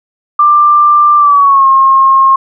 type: tone with pitch glide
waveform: sine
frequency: 1185 to 1074.2 Hz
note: D6 to C6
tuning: +15 to +45 cents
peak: -3 dBFS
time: 0.39-2.36 s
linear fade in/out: 5 ms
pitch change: -170 cents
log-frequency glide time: 1.17-1.67 s
effects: none